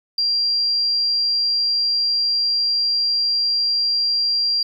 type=tone; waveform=triangle; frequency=4753 Hz; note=D8; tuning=20 cents sharp; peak=-13 dBFS; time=0.18-4.63 s; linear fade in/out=5 ms; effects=tanh soft clip ceiling -15 dBFS